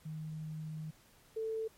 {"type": "tone pair in turn", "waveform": "sine", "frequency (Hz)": [156.1, 443.4], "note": ["D#3", "A4"], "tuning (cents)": [6, 13], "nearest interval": "octave + tritone", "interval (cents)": 1807, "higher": "second", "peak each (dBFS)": [-39, -34], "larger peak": "second", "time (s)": [[0.05, 0.91], [1.36, 1.68]], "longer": "first", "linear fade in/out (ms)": 10, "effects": ["pink hiss -64 dBFS RMS until 1.77 s", "MP3 64 kbps"]}